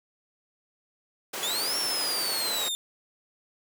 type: high-pass noise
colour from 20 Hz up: pink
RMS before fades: -34 dBFS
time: 1.33-2.69 s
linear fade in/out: 10 ms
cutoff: 410 Hz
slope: 12 dB/octave
type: linear two-way sweep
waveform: sawtooth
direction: up then down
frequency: 3350 to 5520 to 3567 Hz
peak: -25 dBFS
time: 1.43-2.75 s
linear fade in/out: 0 ms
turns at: 1.77 s
effects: none